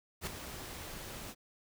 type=noise with ADSR envelope; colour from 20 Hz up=pink; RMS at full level=-36 dBFS; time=0.21-1.35 s; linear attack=60 ms; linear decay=5 ms; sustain=-9 dB; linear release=46 ms; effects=none